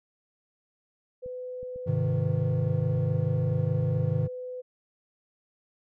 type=tone; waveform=sine; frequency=503 Hz; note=B4; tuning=32 cents sharp; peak=-34 dBFS; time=1.22-4.62 s; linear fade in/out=20 ms
type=clicks; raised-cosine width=5 ms; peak=-35 dBFS; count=5; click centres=1.261 / 1.63 / 1.76 / 2.801 / 2.971 s
type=chord; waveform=triangle; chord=Ab major; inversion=none; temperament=equal; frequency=103.83 / 130.81 / 155.56 Hz; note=Ab2 / C3 / Eb3; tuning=0 / 0 / 0 cents; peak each=-27 / -26 / -26 dBFS; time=1.86-4.28 s; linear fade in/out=20 ms
effects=none